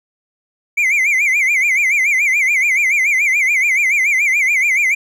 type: tone with vibrato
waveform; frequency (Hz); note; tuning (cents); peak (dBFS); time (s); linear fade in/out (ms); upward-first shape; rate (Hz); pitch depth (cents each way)
triangle; 2214; C#7; -3; -10; 0.77-4.95; 10; sine; 7; 160
effects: none